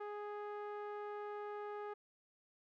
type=tone with low-pass filter; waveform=sawtooth; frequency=415.1 Hz; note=G#4; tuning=1 cent flat; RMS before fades=-45 dBFS; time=0-1.94 s; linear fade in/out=10 ms; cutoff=1300 Hz; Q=1.3; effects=Opus 48 kbps